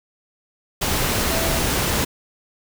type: tone in noise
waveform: sine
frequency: 659.3 Hz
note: E5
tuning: in tune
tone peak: -28 dBFS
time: 1.31-1.59 s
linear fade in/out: 10 ms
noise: pink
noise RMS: -21 dBFS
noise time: 0.81-2.05 s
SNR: -10 dB
effects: none